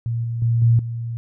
sine tone with level steps, 116.54 Hz, A#2, in tune, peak -20 / -22 / -15 / -11 / -24 dBFS, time 0.06-1.17 s, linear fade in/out 0 ms, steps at 0.24 / 0.42 / 0.62 / 0.79 s, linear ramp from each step 2 ms, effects none

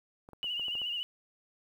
clicks, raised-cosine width 1 ms, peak -35 dBFS, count 7, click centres 0.289 / 0.333 / 0.443 / 0.596 / 0.683 / 0.753 / 0.817 s
sine tone with vibrato, 2891 Hz, F#7, 41 cents flat, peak -32 dBFS, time 0.43-1.03 s, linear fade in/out 0 ms, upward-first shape sine, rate 14 Hz, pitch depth 59 cents each way
effects 10-bit

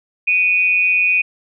sine tone with amplitude modulation, 2476 Hz, D#7, 9 cents flat, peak -9 dBFS, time 0.27-1.22 s, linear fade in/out 10 ms, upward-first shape sine, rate 184 Hz, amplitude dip 65%, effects none

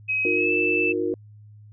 sine tone with pitch glide, 2541 to 2640 Hz, D#7 to E7, +36 to +2 cents, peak -21 dBFS, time 0.08-0.93 s, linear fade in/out 20 ms, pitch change +66 cents, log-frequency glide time 0.35-0.52 s
sine chord, D# minor, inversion none, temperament equal with one note detuned, 311.1 / 360.5 / 466.2 Hz, D#4 / F#4 / A#4, 0 / -45 / 0 cents, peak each -28 / -25 / -27 dBFS, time 0.25-1.14 s, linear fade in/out 2 ms
effects added 105 Hz sine -44 dBFS peak until 1.72 s

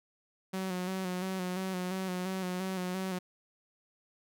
sawtooth tone with vibrato, 185.2 Hz, F#3, 2 cents sharp, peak -29 dBFS, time 0.53-3.19 s, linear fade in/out 10 ms, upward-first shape square, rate 2.9 Hz, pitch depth 35 cents each way, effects none

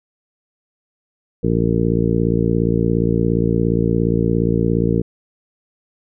harmonic tone, 57.2 Hz, A#1, 32 cents flat, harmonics 1 / 2 / 3 / 4 / 5 / 6 / 7 / 8, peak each -25 / -21 / -19 / -24 / -23 / -25 / -24 / -23 dBFS, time 1.43-5.02 s, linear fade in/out 10 ms, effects none

